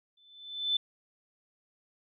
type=tone with exponential growth; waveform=sine; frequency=3520 Hz; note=A7; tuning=in tune; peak=-23 dBFS; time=0.17-0.77 s; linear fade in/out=5 ms; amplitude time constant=130 ms; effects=none